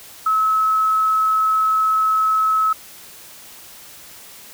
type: tone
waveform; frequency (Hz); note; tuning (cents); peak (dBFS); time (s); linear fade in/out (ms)
sine; 1292; E6; -35; -14; 0.26-2.73; 5
effects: white hiss -41 dBFS RMS until 4.53 s